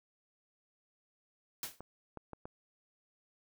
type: noise with exponential decay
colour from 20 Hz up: white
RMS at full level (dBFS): -36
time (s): 1.63-1.81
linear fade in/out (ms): 2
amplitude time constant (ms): 37
type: clicks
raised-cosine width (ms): 1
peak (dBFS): -30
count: 4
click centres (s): 1.806 / 2.173 / 2.333 / 2.455
effects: none